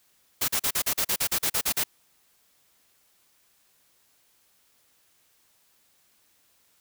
white noise bursts, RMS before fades -25 dBFS, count 13, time 0.41-1.839 s, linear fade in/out 10 ms, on 73 ms, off 40 ms, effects white hiss -65 dBFS RMS until 6.8 s

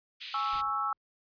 pink band-pass noise, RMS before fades -43 dBFS, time 0.2-0.62 s, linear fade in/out 20 ms, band 2500 to 4400 Hz, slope 24 dB/octave
sine chord, C# minor, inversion second, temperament equal, 830.6 / 1108.7 / 1318.5 Hz, G#5 / C#6 / E6, 0 / 0 / 0 cents, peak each -36 / -35 / -30 dBFS, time 0.34-0.93 s, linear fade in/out 2 ms
brown noise with exponential decay, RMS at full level -49 dBFS, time 0.53-0.98 s, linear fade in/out 5 ms, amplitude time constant 96 ms
effects resampled to 11025 Hz

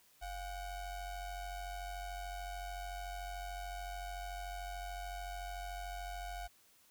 square ring-modulated tone, 376.8 Hz, F#4, 32 cents sharp, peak -39 dBFS, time 0.21-6.48 s, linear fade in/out 20 ms, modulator 330 Hz, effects white hiss -67 dBFS RMS until 6.9 s

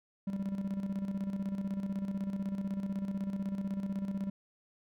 triangle tone with tremolo, 196 Hz, G3, in tune, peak -29 dBFS, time 0.27-4.3 s, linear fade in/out 5 ms, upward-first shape square, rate 16 Hz, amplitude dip 55%, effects none

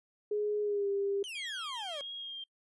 sine tone with pitch glide, 417.9 to 398.6 Hz, G#4 to G4, +11 to +29 cents, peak -29 dBFS, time 0.31-1.23 s, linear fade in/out 5 ms, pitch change -82 cents, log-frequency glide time 0.62-0.88 s
40% pulse exponential sweep, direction down, 3182 to 547 Hz, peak -39 dBFS, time 1.24-2.01 s, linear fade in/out 0 ms
sine tone with vibrato, 3229 Hz, G#7, 49 cents flat, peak -39 dBFS, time 1.35-2.44 s, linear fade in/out 5 ms, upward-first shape triangle, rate 1.6 Hz, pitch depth 34 cents each way
effects noise-tail reverb RT60 0.1 s tail -26 dB re dry + resampled to 24000 Hz

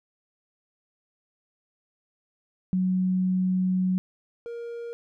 sine / triangle tone pair in turn, 185 / 469.7 Hz, F#3 / A#4, 0 / +13 cents, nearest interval octave + major third, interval 1613 cents, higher second, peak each -21 / -31 dBFS, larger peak first, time 2.73-3.98 / 4.46-4.93 s, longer first, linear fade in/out 0 ms, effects none

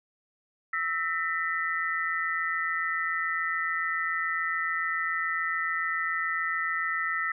sine tone cluster, 1317 / 1817 / 1984 Hz, E6 / A#6 / B6, -2 / -45 / +7 cents, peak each -31 dBFS, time 0.73-7.32 s, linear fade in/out 5 ms, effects none

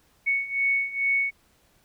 sine beating tone pair, 2217 / 2219.3 Hz, C#7 / C#7, 0 / +1 cents, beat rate 2.3 Hz, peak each -27 / -24 dBFS, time 0.26-1.31 s, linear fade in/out 20 ms, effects pink hiss -63 dBFS RMS until 1.84 s

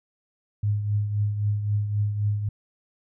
sine tone with tremolo, 103.83 Hz, G#2, in tune, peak -19 dBFS, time 0.63-2.49 s, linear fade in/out 5 ms, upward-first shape triangle, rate 3.8 Hz, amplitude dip 60%, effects none

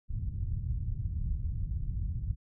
white low-pass noise, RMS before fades -33 dBFS, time 0.08-2.36 s, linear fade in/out 50 ms, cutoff 110 Hz, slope 24 dB/octave, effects none

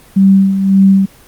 sine tone with tremolo, 193.9 Hz, G3, 19 cents flat, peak -3 dBFS, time 0.16-1.06 s, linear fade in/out 10 ms, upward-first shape sine, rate 1.8 Hz, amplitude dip 60%, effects pink hiss -42 dBFS RMS until 1.27 s + Opus 24 kbps

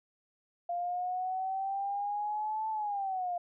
sine exponential two-way sweep, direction up then down, 694 to 880 to 694 Hz, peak -31 dBFS, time 0.69-3.38 s, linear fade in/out 5 ms, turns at 2.7 s, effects none

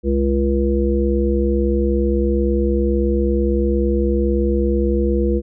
harmonic tone with a mistuned harmonic, 68.9 Hz, C#2, 10 cents flat, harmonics 1 / 3 / 5 / 7, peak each -18 / -21 / -20 / -22 dBFS, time 0.03-5.42 s, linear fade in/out 50 ms, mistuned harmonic 1, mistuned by -96 cents, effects none

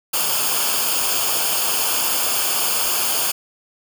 white noise with comb filter, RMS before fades -20 dBFS, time 0.13-3.32 s, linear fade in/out 10 ms, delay 0.51 ms, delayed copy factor -0.7, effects none

